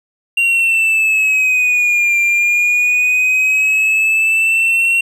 triangle exponential two-way sweep, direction down then up, 2768 to 2378 to 2735 Hz, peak -9 dBFS, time 0.37-5.01 s, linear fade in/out 5 ms, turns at 2.18 s, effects none

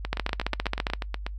two click trains, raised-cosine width 0.3 ms, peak -9 / -14 dBFS, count 13 / 11, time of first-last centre 0.13-0.935 / 0.05-1.265 s, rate 14.9 / 8.23 Hz, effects noise-tail reverb RT60 0.1 s tail -23 dB re dry + added 50 Hz sine -33 dBFS peak until 1.38 s

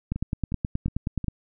two click trains, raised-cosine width 5 ms, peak -13 / -18 dBFS, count 12 / 4, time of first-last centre 0.12-1.283 / 0.16-1.243 s, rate 9.46 / 2.77 Hz, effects none

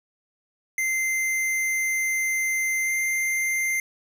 square tone with pitch glide, 2080 to 2093 Hz, C7 to C7, -11 to 0 cents, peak -23 dBFS, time 0.78-3.8 s, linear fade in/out 2 ms, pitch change +11 cents, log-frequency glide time 2.84-2.9 s, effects none

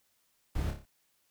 brown noise with echo, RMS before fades -33 dBFS, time 0.55-0.71 s, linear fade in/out 5 ms, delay 29 ms, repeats 5, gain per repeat -5 dB, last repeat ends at 0.855 s, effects white hiss -73 dBFS RMS until 1.3 s

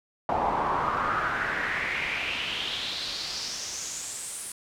brown noise with band-pass filter sweep, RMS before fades -30 dBFS, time 0.29-4.52 s, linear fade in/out 2 ms, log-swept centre 800 to 9800 Hz, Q 4.2, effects none

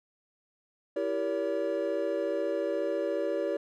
triangle chord, E diminished seventh, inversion none, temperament equal with one note detuned, 329.6 / 392 / 466.2 / 568.6 Hz, E4 / G4 / Bb4 / Db5, 0 / 0 / 0 / +44 cents, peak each -33 / -32 / -33 / -29 dBFS, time 0.96-3.57 s, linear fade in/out 5 ms, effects none

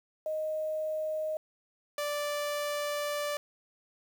sine / sawtooth tone pair in turn, 622.3 / 586 Hz, D#5 / D5, 0 / -4 cents, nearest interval minor second, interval 104 cents, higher first, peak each -30 / -27 dBFS, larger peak second, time 0.26-1.37 / 1.98-3.37 s, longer second, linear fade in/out 2 ms, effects 9-bit

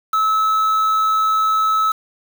triangle tone with quantisation, 1300 Hz, E6, 24 cents flat, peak -12 dBFS, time 0.13-1.92 s, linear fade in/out 5 ms, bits 5, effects none

